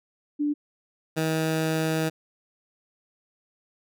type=tone pair in turn; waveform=sine / 15% pulse; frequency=293.7 / 159.31 Hz; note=D4 / D#3; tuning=0 / +41 cents; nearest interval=major seventh; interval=1059 cents; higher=first; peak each=-22 / -17 dBFS; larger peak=second; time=0.39-0.54 / 1.16-2.1 s; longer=second; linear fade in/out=20 ms; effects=none